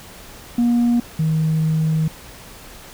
sine tone pair in turn, 238.6 / 158.06 Hz, A#3 / D#3, +41 / +28 cents, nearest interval perfect fifth, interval 713 cents, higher first, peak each -11 / -14 dBFS, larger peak first, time 0.58-1 / 1.19-2.08 s, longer second, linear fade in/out 5 ms, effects tanh soft clip ceiling -12 dBFS + pink hiss -40 dBFS RMS until 2.93 s

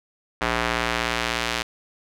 square tone with band-pass filter sweep, 58.27 Hz, A#1, in tune, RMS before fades -25 dBFS, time 0.41-1.63 s, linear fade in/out 10 ms, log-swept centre 1600 to 3200 Hz, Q 0.78, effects none

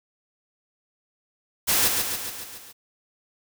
white noise with echo, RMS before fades -21 dBFS, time 1.67-1.89 s, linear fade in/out 20 ms, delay 140 ms, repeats 6, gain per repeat -4 dB, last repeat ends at 2.73 s, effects none

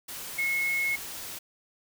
sine tone in noise, 2176 Hz, C#7, 33 cents flat, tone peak -25 dBFS, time 0.38-0.96 s, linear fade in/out 10 ms, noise white, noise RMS -39 dBFS, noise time 0.08-1.39 s, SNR +11 dB, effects none

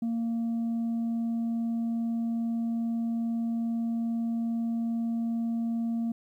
sine tone, 230.6 Hz, A#3, 19 cents flat, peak -24 dBFS, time 0.02-6.12 s, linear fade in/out 5 ms, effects tanh soft clip ceiling -26 dBFS + 11-bit

